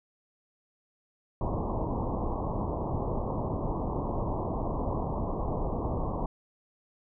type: low-pass noise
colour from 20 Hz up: pink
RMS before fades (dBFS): -31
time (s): 1.41-6.26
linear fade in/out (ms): 2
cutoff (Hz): 1100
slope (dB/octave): 96
effects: none